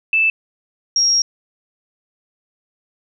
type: tone pair in turn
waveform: sine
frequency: 2637 / 5598 Hz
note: E7 / F8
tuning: 0 / +3 cents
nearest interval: octave + minor second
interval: 1303 cents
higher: second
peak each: -12 dBFS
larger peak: neither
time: 0.13-0.3 / 0.96-1.22 s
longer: second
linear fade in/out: 2 ms
effects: none